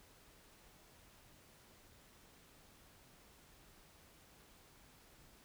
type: silence
effects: pink hiss -64 dBFS RMS until 5.44 s